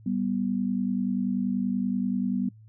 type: tone pair together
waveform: sine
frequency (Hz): 194.8 / 245.2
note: G3 / B3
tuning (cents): -11 / -12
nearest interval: major third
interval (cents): 399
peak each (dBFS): -27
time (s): 0.06-2.49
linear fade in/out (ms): 5
effects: noise-tail reverb RT60 0.1 s tail -22 dB re dry + added 109 Hz sine -48 dBFS peak until 2.68 s